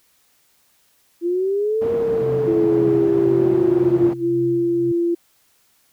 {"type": "linear two-way sweep", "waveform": "sine", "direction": "up then down", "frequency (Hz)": [337.2, 466.9, 337.2], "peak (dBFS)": -17, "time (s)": [1.21, 4.26], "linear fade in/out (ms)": 50, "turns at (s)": 1.92}
{"type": "band-pass noise", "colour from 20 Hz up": "white", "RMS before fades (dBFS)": -30, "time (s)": [1.81, 4.14], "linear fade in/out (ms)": 10, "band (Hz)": [120, 450], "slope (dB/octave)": 12}
{"type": "tone with tremolo", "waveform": "sine", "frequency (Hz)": 130.81, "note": "C3", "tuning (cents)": 0, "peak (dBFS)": -25, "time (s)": [2.21, 4.92], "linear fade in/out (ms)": 5, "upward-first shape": "sine", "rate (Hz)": 1.9, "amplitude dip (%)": 65}
{"type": "tone with pitch glide", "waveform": "sine", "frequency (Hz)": [334, 342.2], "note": ["E4", "F4"], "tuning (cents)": [23, -35], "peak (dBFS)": -16, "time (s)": [2.47, 5.15], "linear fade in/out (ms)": 10, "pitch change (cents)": 42, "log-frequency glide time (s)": [3.02, 3.51]}
{"effects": ["white hiss -60 dBFS RMS until 5.92 s"]}